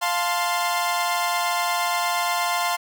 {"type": "chord", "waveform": "sawtooth", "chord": "F major", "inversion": "none", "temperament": "equal with one note detuned", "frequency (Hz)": [700.5, 880, 1046.5], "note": ["F5", "A5", "C6"], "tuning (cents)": [5, 0, 0], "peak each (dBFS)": [-21, -25, -21], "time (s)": [0.01, 2.77], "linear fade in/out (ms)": 20, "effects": []}